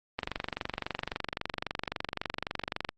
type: click train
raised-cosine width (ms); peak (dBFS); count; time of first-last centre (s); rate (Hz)
0.3; -15; 65; 0.19-2.89; 23.7
effects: Opus 24 kbps